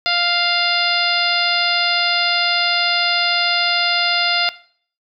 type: harmonic tone with a mistuned harmonic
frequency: 698.5 Hz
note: F5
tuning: in tune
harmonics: 1 / 2 / 3 / 4 / 5 / 6 / 7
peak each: -23 / -23 / -23 / -23 / -23 / -23 / -23 dBFS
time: 0.06-4.49 s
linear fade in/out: 0 ms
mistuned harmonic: 5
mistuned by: +22 cents
effects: noise-tail reverb RT60 0.5 s tail -17 dB re dry